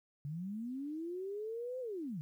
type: linear two-way sweep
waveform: sine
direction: up then down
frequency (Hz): 138.5 to 520 to 138.5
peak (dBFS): -38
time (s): 0.25-2.21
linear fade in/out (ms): 0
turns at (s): 1.8
effects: 12-bit